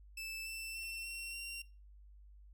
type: tone with pitch steps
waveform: sawtooth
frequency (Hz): 2637 / 2666 / 2696 / 2725 / 2755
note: E7 / E7 / E7 / F7 / F7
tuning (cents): 0 / +19 / +38 / -43 / -24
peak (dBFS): -39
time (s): 0.17-1.62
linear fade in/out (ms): 5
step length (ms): 290
effects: noise-tail reverb RT60 0.3 s tail -20 dB re dry + added 50 Hz sine -55 dBFS peak until 2.53 s